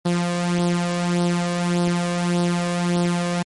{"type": "tone with flanger", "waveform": "sawtooth", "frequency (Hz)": 174.61, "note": "F3", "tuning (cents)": 0, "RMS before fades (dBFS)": -21, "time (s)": [0.05, 3.43], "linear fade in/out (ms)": 10, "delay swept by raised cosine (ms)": [0.21, 1.81], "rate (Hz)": 1.7, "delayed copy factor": 0.6, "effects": ["MP3 48 kbps"]}